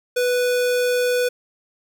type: tone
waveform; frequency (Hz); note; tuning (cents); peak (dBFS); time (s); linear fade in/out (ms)
square; 493.9; B4; 0; -18; 0.16-1.29; 10
effects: 9-bit